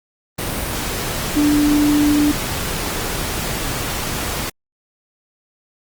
sine tone in noise, 294.7 Hz, D4, 6 cents sharp, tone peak -12 dBFS, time 1.36-2.32 s, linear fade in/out 10 ms, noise pink, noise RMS -23 dBFS, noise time 0.38-4.5 s, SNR +8 dB, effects Opus 32 kbps

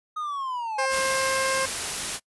triangle linear sweep, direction down, 1258 to 784 Hz, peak -26 dBFS, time 0.16-0.86 s, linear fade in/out 10 ms
15% pulse tone, 531 Hz, C5, 25 cents sharp, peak -17 dBFS, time 0.78-1.66 s, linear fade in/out 10 ms
white noise, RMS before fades -29 dBFS, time 0.89-2.2 s, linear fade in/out 50 ms
effects noise-tail reverb RT60 0.1 s tail -25 dB re dry + resampled to 24000 Hz

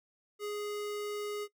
square tone, 415.3 Hz, G#4, in tune, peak -36 dBFS, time 0.39-1.48 s, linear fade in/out 50 ms, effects noise-tail reverb RT60 0.1 s tail -18 dB re dry

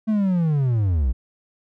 triangle linear sweep, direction down, 222.6 to 55.1 Hz, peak -15 dBFS, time 0.07-1.13 s, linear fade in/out 20 ms, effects none

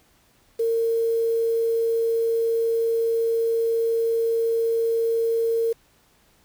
sine tone with quantisation, 457.6 Hz, A#4, 32 cents flat, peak -19 dBFS, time 0.59-5.73 s, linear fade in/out 10 ms, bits 7, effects pink hiss -60 dBFS RMS until 6.44 s

